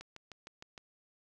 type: click train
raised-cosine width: 0.2 ms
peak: -30 dBFS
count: 6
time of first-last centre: 0.01-0.778 s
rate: 6.51 Hz
effects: none